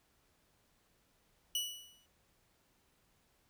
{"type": "tone with exponential decay", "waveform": "sawtooth", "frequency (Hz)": 2946, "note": "F#7", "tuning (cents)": -8, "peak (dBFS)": -28, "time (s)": [1.55, 2.06], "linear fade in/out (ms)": 2, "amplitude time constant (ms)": 110, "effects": ["pink hiss -73 dBFS RMS until 3.49 s"]}